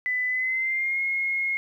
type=tone with pitch glide; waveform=sine; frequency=2000 to 2156 Hz; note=B6 to C#7; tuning=+21 to -49 cents; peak=-23 dBFS; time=0.06-1.57 s; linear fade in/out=0 ms; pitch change=+130 cents; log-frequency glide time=0.28-1.01 s; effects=10-bit